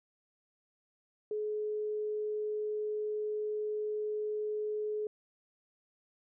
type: tone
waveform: sine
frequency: 424.4 Hz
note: G#4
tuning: 38 cents sharp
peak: -32 dBFS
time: 1.31-5.07 s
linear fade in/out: 2 ms
effects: none